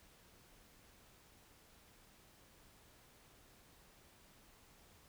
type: silence
effects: pink hiss -65 dBFS RMS until 5.08 s